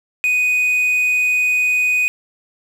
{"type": "tone with quantisation", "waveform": "triangle", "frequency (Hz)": 2489, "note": "D#7", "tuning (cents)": 0, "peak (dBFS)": -12, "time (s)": [0.24, 2.08], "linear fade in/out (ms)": 0, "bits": 7, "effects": []}